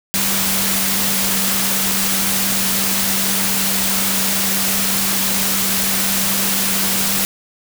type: tone in noise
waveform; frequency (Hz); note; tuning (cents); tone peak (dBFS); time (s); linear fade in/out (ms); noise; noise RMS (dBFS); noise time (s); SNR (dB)
sine; 194.1; G3; -17; -25; 0.14-7.25; 0; white; -18; 0.14-7.25; -10
effects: none